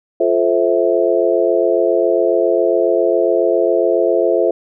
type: chord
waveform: sine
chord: F major seventh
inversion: none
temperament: just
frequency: 349.2 / 436.5 / 523.8 / 654.8 Hz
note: F4 / A4 / C5 / E5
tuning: 0 / -14 / +2 / -12 cents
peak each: -17 dBFS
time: 0.2-4.51 s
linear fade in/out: 5 ms
effects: none